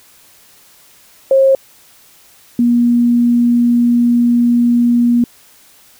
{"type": "tone pair in turn", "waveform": "sine", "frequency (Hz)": [537, 239.2], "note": ["C5", "A#3"], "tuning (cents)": [45, 45], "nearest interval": "octave + major second", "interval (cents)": 1400, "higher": "first", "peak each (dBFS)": [-6, -8], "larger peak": "first", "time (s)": [[1.31, 1.55], [2.59, 5.24]], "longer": "second", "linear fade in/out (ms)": 2, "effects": ["white hiss -46 dBFS RMS until 5.99 s"]}